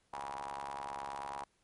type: ring-modulated tone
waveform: sawtooth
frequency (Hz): 69.3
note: C#2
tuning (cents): 0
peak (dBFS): -33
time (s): 0.13-1.44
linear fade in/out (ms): 5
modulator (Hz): 892
effects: pink hiss -74 dBFS RMS until 1.63 s + MP3 48 kbps